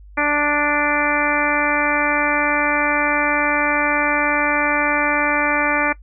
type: harmonic tone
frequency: 293.7 Hz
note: D4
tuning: in tune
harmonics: 1 / 2 / 3 / 4 / 5 / 6 / 7 / 8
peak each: -24 / -24 / -24 / -24 / -24 / -24 / -24 / -24 dBFS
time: 0.17-5.93 s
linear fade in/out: 10 ms
effects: noise-tail reverb RT60 0.1 s tail -20 dB re dry + added 50 Hz sine -39 dBFS peak until 6.02 s